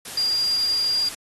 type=tone in noise; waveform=sine; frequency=4809 Hz; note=D8; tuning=40 cents sharp; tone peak=-19 dBFS; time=0.17-1.09 s; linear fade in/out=5 ms; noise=white; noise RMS=-35 dBFS; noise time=0.05-1.15 s; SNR=+13 dB; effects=AAC 32 kbps